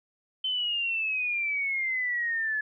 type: exponential sweep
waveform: sine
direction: down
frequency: 3081 to 1707 Hz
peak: -26 dBFS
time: 0.44-2.61 s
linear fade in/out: 5 ms
effects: none